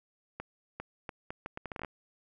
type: accelerating click train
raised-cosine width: 0.5 ms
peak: -23 dBFS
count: 13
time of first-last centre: 0.4-1.848 s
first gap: 400 ms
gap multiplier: 0.73
effects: none